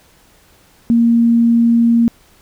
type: tone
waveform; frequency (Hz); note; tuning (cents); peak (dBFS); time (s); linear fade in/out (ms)
sine; 233.1; A#3; 0; -8; 0.9-2.08; 0
effects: pink hiss -50 dBFS RMS until 2.41 s